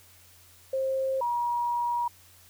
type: tone pair in turn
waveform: sine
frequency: 531 / 955.7 Hz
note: C5 / A#5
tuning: +25 / +43 cents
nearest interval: minor seventh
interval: 1018 cents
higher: second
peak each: -25 dBFS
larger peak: neither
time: 0.73-1.21 / 1.21-2.08 s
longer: second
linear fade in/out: 5 ms
effects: added 89 Hz sine -60 dBFS peak until 2.49 s + white hiss -56 dBFS RMS until 2.49 s